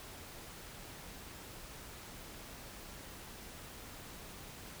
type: silence
effects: pink hiss -50 dBFS RMS until 4.8 s